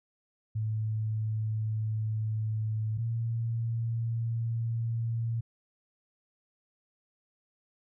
sine tone pair in turn, 109.1 / 115.09 Hz, A2 / A#2, -14 / -22 cents, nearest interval minor second, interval 92 cents, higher second, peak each -28 / -28 dBFS, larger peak neither, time 0.55-2.98 / 2.98-5.41 s, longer neither, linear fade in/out 10 ms, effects none

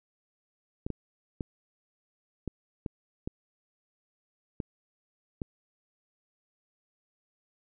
clicks, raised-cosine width 3 ms, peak -20 dBFS, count 8, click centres 0.865 / 0.903 / 1.408 / 2.477 / 2.862 / 3.275 / 4.602 / 5.418 s, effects none

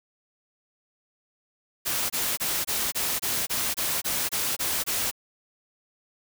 white noise bursts, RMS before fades -27 dBFS, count 12, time 1.85-5.114 s, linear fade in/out 20 ms, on 250 ms, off 24 ms, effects none

